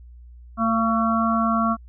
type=harmonic tone with a mistuned harmonic; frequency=224.8 Hz; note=A3; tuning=37 cents sharp; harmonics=1 / 3 / 5 / 6; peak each=-21 / -26 / -23 / -26 dBFS; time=0.57-1.77 s; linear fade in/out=50 ms; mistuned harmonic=3; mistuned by=+27 cents; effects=added 60 Hz sine -41 dBFS peak until 1.88 s